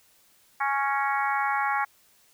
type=harmonic tone with a mistuned harmonic; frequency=277.2 Hz; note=C#4; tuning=in tune; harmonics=3 / 4 / 5 / 6 / 7 / 8; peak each=-27 / -29 / -31 / -33 / -34 / -35 dBFS; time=0.6-1.85 s; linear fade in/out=10 ms; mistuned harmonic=7; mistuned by=-24 cents; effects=white hiss -61 dBFS RMS until 2.33 s